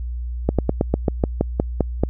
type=slowing click train; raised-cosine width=2 ms; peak=-3 dBFS; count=11; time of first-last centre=0.49-2.036 s; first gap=97 ms; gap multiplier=1.1; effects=added 60 Hz sine -24 dBFS peak until 2.09 s